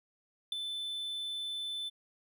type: tone with ADSR envelope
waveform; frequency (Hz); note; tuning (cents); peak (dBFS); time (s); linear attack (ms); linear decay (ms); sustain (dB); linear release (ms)
triangle; 3520; A7; 0; -27; 0.52-1.9; 3; 11; -7; 22
effects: none